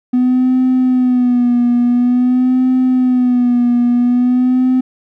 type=tone with vibrato; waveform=triangle; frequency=248.8 Hz; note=B3; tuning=13 cents sharp; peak=-6 dBFS; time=0.13-4.81 s; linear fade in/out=10 ms; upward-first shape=sine; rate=0.48 Hz; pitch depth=52 cents each way; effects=tanh soft clip ceiling -5 dBFS